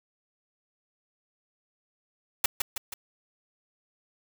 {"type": "noise with echo", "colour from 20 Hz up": "white", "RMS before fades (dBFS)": -22, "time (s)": [2.44, 2.46], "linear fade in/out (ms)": 5, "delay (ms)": 160, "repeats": 3, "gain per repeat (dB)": -5, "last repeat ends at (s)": 2.94, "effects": []}